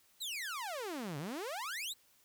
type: exponential two-way sweep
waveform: sawtooth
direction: down then up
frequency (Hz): 4186 to 134.5 to 4186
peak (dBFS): -35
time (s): 0.2-1.94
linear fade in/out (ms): 20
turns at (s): 1.18
effects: white hiss -68 dBFS RMS until 2.24 s